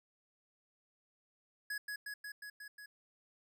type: tone with echo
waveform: square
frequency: 1677 Hz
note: G#6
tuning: 16 cents sharp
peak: -38 dBFS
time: 1.7-1.78 s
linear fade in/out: 5 ms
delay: 180 ms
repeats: 6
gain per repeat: -2 dB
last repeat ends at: 2.86 s
effects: none